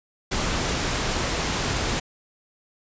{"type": "noise", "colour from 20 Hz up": "pink", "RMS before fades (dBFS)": -25, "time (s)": [0.31, 2], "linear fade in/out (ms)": 10, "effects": ["resampled to 16000 Hz"]}